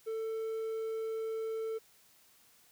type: tone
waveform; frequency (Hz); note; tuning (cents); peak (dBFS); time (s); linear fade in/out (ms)
triangle; 444.9; A4; +19; -32; 0.06-1.79; 20
effects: white hiss -64 dBFS RMS until 2.71 s